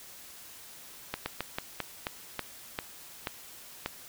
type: slowing click train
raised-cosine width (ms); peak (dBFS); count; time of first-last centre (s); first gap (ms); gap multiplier
0.3; -15; 10; 1.14-3.86; 120; 1.22
effects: white hiss -49 dBFS RMS until 4.08 s